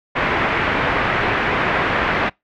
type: low-pass noise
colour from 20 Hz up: white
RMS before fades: -19 dBFS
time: 0.15-2.3 s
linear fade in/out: 20 ms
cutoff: 2200 Hz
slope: 24 dB/octave
effects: noise-tail reverb RT60 0.2 s tail -26 dB re dry